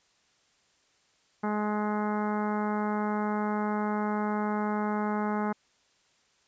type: harmonic tone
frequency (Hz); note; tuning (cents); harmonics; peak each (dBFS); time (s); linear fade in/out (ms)
210.2; G#3; +21; 1 / 2 / 3 / 4 / 5 / 6 / 7 / 8 / 9 / 10; -29 / -35 / -39 / -34 / -39 / -39 / -42 / -48 / -52 / -49; 1.43-5.53; 10
effects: white hiss -67 dBFS RMS until 6.47 s + resampled to 16000 Hz